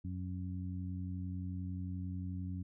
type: harmonic tone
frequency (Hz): 91.3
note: F#2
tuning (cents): -23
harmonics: 1 / 2 / 3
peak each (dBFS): -39 / -43 / -47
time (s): 0.04-2.63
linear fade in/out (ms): 10
effects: none